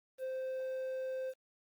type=tone with quantisation; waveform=triangle; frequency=521 Hz; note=C5; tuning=7 cents flat; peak=-34 dBFS; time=0.18-1.34 s; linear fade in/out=50 ms; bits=10; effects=Opus 24 kbps

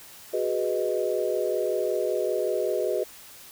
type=chord; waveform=sine; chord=G# minor seventh; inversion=third; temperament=equal with one note detuned; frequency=370 / 415.3 / 496.7 / 622.3 Hz; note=F#4 / G#4 / B4 / D#5; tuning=0 / 0 / +10 / 0 cents; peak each=-29 dBFS; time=0.33-3.04 s; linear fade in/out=10 ms; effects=white hiss -47 dBFS RMS until 3.51 s

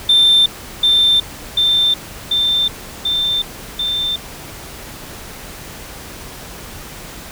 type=tone with echo; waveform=sine; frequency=3574 Hz; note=A7; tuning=26 cents sharp; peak=-6 dBFS; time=0.09-0.46 s; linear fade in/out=5 ms; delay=740 ms; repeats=5; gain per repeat=-2 dB; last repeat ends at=4.16 s; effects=tanh soft clip ceiling -5 dBFS + pink hiss -33 dBFS RMS until 7.31 s

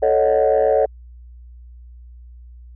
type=chord; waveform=sine; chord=D# half-diminished seventh; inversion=second; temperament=equal; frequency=440 / 554.4 / 622.3 / 740 Hz; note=A4 / C#5 / D#5 / F#5; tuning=0 / 0 / 0 / 0 cents; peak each=-17 / -16 / -18 / -21 dBFS; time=0.02-0.86 s; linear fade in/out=10 ms; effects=tanh soft clip ceiling -7 dBFS + added 60 Hz sine -38 dBFS peak until 2.75 s

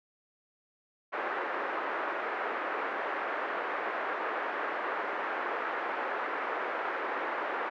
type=band-pass noise; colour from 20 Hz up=white; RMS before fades=-34 dBFS; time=1.12-7.7 s; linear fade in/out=20 ms; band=350 to 1700 Hz; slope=24 dB/octave; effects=none

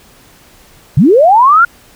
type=linear sweep; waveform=sine; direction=up; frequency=114.4 to 1437 Hz; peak=-3 dBFS; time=0.97-1.65 s; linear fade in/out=5 ms; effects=pink hiss -43 dBFS RMS until 1.95 s

